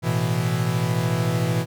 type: chord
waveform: 45% pulse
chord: A suspended second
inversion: none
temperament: equal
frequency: 110 / 123.47 / 164.81 Hz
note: A2 / B2 / E3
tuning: 0 / 0 / 0 cents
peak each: -26 / -24 / -24 dBFS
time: 0.02-1.66 s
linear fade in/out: 50 ms
effects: none